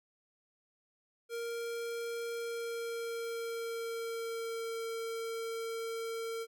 square tone with pitch glide, 466.2 to 455.6 Hz, A#4 to A#4, 0 to -40 cents, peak -37 dBFS, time 1.29-6.47 s, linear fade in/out 50 ms, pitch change -40 cents, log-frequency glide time 2.33-4.84 s, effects none

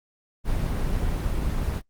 brown noise, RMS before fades -25 dBFS, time 0.44-1.82 s, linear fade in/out 50 ms, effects noise-tail reverb RT60 0.1 s tail -21 dB re dry + Opus 24 kbps

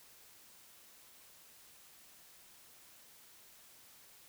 silence, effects white hiss -60 dBFS RMS until 4.28 s

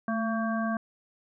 harmonic tone with a mistuned harmonic, 226.1 Hz, A3, 47 cents sharp, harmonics 1 / 3 / 5 / 7, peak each -28 / -33 / -35 / -36 dBFS, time 0.08-0.77 s, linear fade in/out 2 ms, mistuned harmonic 1, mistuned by -38 cents, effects none

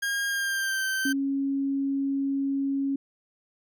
40% pulse tone with pitch glide, 1620 to 1552.2 Hz, G#6 to G6, -43 to -18 cents, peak -25 dBFS, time 0.02-1.13 s, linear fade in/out 10 ms, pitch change -75 cents, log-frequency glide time 0.28-0.86 s
sine tone, 275.1 Hz, C#4, 13 cents flat, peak -24 dBFS, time 1.05-2.96 s, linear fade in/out 5 ms
effects none

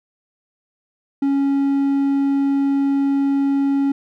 triangle tone, 277.2 Hz, C#4, in tune, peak -13 dBFS, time 1.22-3.92 s, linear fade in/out 5 ms, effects none

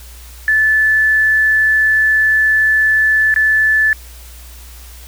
sine tone with dropouts, 1743 Hz, A6, 17 cents flat, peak -9 dBFS, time 0.48-3.93 s, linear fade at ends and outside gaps 1 ms, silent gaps 3.341-3.361 s, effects added 60 Hz sine -34 dBFS peak until 5.07 s + white hiss -40 dBFS RMS until 5.07 s

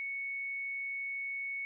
sine tone, 2217 Hz, C#7, in tune, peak -35 dBFS, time 0-1.65 s, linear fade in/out 0 ms, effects none

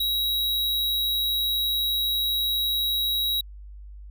square tone, 3853 Hz, B7, 44 cents flat, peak -23 dBFS, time 0-3.41 s, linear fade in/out 5 ms, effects added 50 Hz sine -39 dBFS peak until 4.1 s

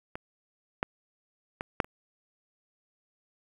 clicks, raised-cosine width 0.5 ms, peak -21 / -12 / -18 / -8 / -30 dBFS, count 5, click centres 0.155 / 0.829 / 1.609 / 1.802 / 1.845 s, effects 8-bit

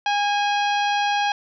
harmonic tone with a mistuned harmonic, 818 Hz, G#5, 26 cents flat, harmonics 1 / 2 / 3 / 4 / 5 / 6 / 7, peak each -20 / -27 / -29 / -30 / -35 / -38 / -40 dBFS, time 0.06-1.32 s, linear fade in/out 2 ms, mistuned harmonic 3, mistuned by +42 cents, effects none

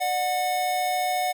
square tone pair together, 598 / 732.3 Hz, D5 / F#5, +31 / -18 cents, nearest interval major third, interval 351 cents, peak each -33 / -24 dBFS, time 0-1.33 s, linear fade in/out 20 ms, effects none

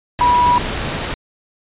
sine tone in noise, 976 Hz, B5, 21 cents flat, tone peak -10 dBFS, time 0.21-0.58 s, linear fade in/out 0 ms, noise pink, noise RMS -22 dBFS, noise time 0.19-1.14 s, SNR +9 dB, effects resampled to 8000 Hz

